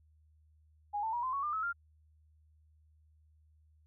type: tone with pitch steps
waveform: sine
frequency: 824 / 888.3 / 957.5 / 1032.2 / 1112.7 / 1199.5 / 1293 / 1393.8 Hz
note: G#5 / A5 / A#5 / C6 / C#6 / D6 / E6 / F6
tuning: -14 / +16 / +46 / -24 / +6 / +36 / -34 / -4 cents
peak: -32 dBFS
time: 0.93-1.73 s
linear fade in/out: 20 ms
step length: 100 ms
effects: added 77 Hz sine -63 dBFS peak until 3.86 s